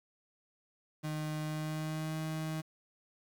35% pulse tone with pitch glide, 153.7 to 157.66 Hz, D#3 to D#3, -21 to +23 cents, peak -33 dBFS, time 1.03-2.62 s, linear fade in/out 20 ms, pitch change +44 cents, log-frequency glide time 1.44-2.17 s, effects 10-bit

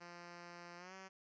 5% pulse tone with pitch glide, 173.6 to 190.41 Hz, F3 to F#3, -10 to +50 cents, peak -40 dBFS, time 0-1.09 s, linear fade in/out 20 ms, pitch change +160 cents, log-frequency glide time 0.77-0.94 s, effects resampled to 16000 Hz

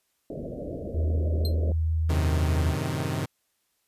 white low-pass noise, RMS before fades -35 dBFS, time 0.3-1.72 s, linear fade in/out 2 ms, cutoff 640 Hz, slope 96 dB/octave
sine tone with vibrato, 80.3 Hz, E2, 45 cents flat, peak -22 dBFS, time 0.93-2.76 s, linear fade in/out 50 ms, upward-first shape triangle, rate 6.3 Hz, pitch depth 10 cents each way
45% pulse tone with exponential decay, 4151 Hz, C8, 15 cents flat, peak -28 dBFS, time 1.45-1.55 s, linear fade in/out 1 ms, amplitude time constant 20 ms
sawtooth chord, F# diminished seventh, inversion none, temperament equal, 92.5 / 110 / 130.81 / 155.56 Hz, F#2 / A2 / C3 / Eb3, 0 / 0 / 0 / 0 cents, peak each -29 / -32 / -27 / -27 dBFS, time 2.09-3.26 s, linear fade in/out 10 ms
effects white hiss -73 dBFS RMS until 3.87 s + resampled to 32000 Hz

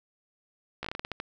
slowing click train, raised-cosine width 0.3 ms, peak -18 dBFS, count 10, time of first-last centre 0.83-1.201 s, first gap 15 ms, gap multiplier 1.24, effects none

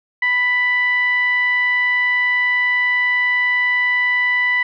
15% pulse tone with low-pass filter, 990 Hz, B5, 4 cents sharp, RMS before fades -17 dBFS, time 0.22-4.63 s, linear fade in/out 5 ms, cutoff 2100 Hz, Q 7.6, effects none

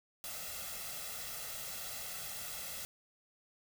white noise with comb filter, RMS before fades -43 dBFS, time 0.24-2.85 s, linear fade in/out 0 ms, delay 1.5 ms, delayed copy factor +0.7, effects none

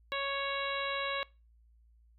harmonic tone, 554.4 Hz, C#5, in tune, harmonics 1 / 2 / 3 / 4 / 5 / 6 / 7, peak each -38 / -37 / -40 / -40 / -41 / -45 / -41 dBFS, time 0.12-1.23 s, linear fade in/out 0 ms, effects noise-tail reverb RT60 0.3 s tail -23 dB re dry + added 57 Hz sine -60 dBFS peak until 2.18 s

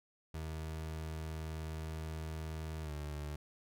30% pulse tone with pitch glide, 79.1 to 74.23 Hz, D#2 to D2, +29 to +19 cents, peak -37 dBFS, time 0.34-3.36 s, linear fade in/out 5 ms, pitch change -110 cents, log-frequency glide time 2.82-2.92 s, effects none

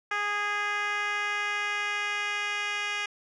10% pulse tone with band-pass filter sweep, 412.5 Hz, G#4, 12 cents flat, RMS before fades -30 dBFS, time 0.11-3.06 s, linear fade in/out 5 ms, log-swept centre 1600 to 2800 Hz, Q 1.3, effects resampled to 22050 Hz

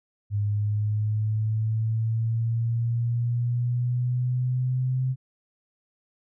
sine linear sweep, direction up, 102.4 to 130 Hz, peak -22 dBFS, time 0.3-5.16 s, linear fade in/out 50 ms, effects none

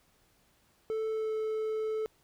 triangle tone with pitch glide, 440 to 436.2 Hz, A4 to A4, 0 to -15 cents, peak -28 dBFS, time 0.9-2.06 s, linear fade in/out 0 ms, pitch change -15 cents, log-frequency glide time 1.09-1.33 s, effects pink hiss -68 dBFS RMS until 2.23 s

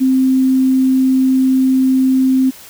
sine tone, 261.6 Hz, C4, in tune, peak -9 dBFS, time 0-2.51 s, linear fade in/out 20 ms, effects white hiss -38 dBFS RMS until 2.69 s

